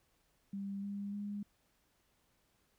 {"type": "tone with pitch steps", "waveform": "sine", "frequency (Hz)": [198, 201.2, 204.5], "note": ["G3", "G3", "G#3"], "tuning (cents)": [18, 45, -26], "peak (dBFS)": -38, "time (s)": [0.53, 1.43], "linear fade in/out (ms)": 5, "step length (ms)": 300, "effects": ["pink hiss -75 dBFS RMS until 2.78 s"]}